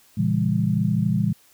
sine chord, A# diminished seventh, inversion none, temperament just, 116.54 / 139.85 / 167.82 / 201.4 Hz, A#2 / C#3 / E3 / G3, 0 / +16 / +31 / +47 cents, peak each -24 / -27 / -23 / -23 dBFS, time 0.17-1.33 s, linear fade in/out 10 ms, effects white hiss -56 dBFS RMS until 1.53 s

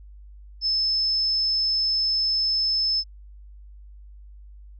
sine tone, 5240 Hz, E8, 11 cents flat, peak -20 dBFS, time 0.61-3.04 s, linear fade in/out 50 ms, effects added 50 Hz sine -42 dBFS peak until 4.79 s

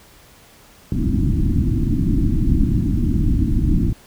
pink low-pass noise, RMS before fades -17 dBFS, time 0.92-3.93 s, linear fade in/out 2 ms, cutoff 330 Hz, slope 96 dB/octave, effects pink hiss -48 dBFS RMS until 4.06 s

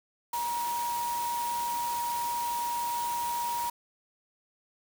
sine tone in noise, 951 Hz, A#5, 34 cents sharp, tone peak -29 dBFS, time 0.33-3.7 s, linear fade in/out 5 ms, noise white, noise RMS -39 dBFS, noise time 0.33-3.7 s, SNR +7 dB, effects none

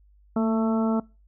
harmonic tone with a mistuned harmonic, 221.7 Hz, A3, 13 cents sharp, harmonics 1 / 2 / 3 / 4 / 5 / 6, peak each -21 / -30 / -31 / -35 / -39 / -36 dBFS, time 0.36-1 s, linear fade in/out 5 ms, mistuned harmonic 1, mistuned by +28 cents, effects noise-tail reverb RT60 0.3 s tail -24 dB re dry + added 50 Hz sine -54 dBFS peak until 1.27 s

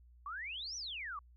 sine exponential two-way sweep, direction up then down, 1100 to 6060 to 1100 Hz, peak -40 dBFS, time 0.26-1.19 s, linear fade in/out 2 ms, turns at 0.76 s, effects added 60 Hz sine -58 dBFS peak until 1.36 s

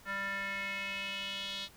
square tone with band-pass filter sweep, 197.2 Hz, G3, 11 cents sharp, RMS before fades -38 dBFS, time 0.05-1.69 s, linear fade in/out 50 ms, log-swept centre 1600 to 3700 Hz, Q 4.1, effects pink hiss -58 dBFS RMS until 1.76 s

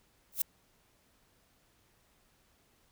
violet noise with exponential growth, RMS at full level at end -24 dBFS, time 0.32-0.42 s, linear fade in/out 5 ms, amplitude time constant 21 ms, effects pink hiss -69 dBFS RMS until 2.91 s

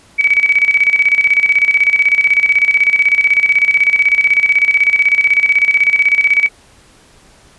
sine tone with tremolo, 2277 Hz, C#7, 46 cents sharp, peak -6 dBFS, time 0.18-6.49 s, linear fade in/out 20 ms, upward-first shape square, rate 16 Hz, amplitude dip 70%, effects pink hiss -46 dBFS RMS until 7.58 s + resampled to 24000 Hz

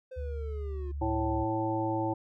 triangle linear sweep, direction down, 520 to 349.2 Hz, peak -38 dBFS, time 0.11-0.92 s, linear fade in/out 10 ms
sine tone with pitch glide, 72.5 to 71.09 Hz, D2 to C#2, -22 to +44 cents, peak -33 dBFS, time 0.16-1.45 s, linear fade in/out 20 ms, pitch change -34 cents, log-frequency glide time 0.42-0.87 s
harmonic tone, 110 Hz, A2, in tune, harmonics 1 / 3 / 5 / 7 / 8, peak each -35 / -31 / -36 / -37 / -34 dBFS, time 1.01-2.14 s, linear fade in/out 10 ms
effects none

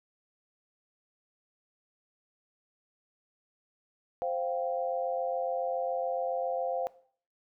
sine chord, C suspended fourth, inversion none, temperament just, 523.3 / 697.7 / 784.9 Hz, C5 / F5 / G5, 0 / -2 / +2 cents, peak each -32 / -33 / -37 dBFS, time 4.22-6.87 s, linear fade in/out 0 ms, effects noise-tail reverb RT60 0.5 s tail -18 dB re dry

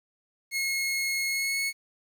sawtooth tone with pitch glide, 2166 to 2196 Hz, C#7 to C#7, -41 to -17 cents, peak -23 dBFS, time 0.51-1.73 s, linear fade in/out 50 ms, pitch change +24 cents, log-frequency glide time 1.28-1.6 s, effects 10-bit

